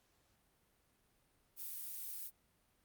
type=noise; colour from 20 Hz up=violet; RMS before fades=-45 dBFS; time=1.56-2.31 s; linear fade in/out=50 ms; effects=pink hiss -75 dBFS RMS until 2.84 s + Opus 48 kbps